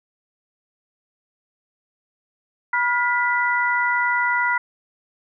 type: tone cluster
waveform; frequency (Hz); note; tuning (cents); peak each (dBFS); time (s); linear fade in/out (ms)
sine; 973 / 1424 / 1981; B5 / F6 / B6; -26 / +33 / +5; -22; 2.73-4.58; 5
effects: none